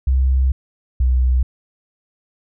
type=tone pair in turn; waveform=sine; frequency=65.41 / 63.08 Hz; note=C2 / B1; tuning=0 / +37 cents; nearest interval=minor second; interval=63 cents; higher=first; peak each=-12 / -12 dBFS; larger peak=neither; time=0.07-0.52 / 1-1.43 s; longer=first; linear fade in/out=5 ms; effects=none